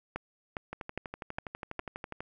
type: two click trains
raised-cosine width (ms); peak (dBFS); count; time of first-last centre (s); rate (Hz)
0.5; -19 / -23; 5 / 19; 0.16-1.793 / 0.73-2.205; 2.45 / 12.2
effects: none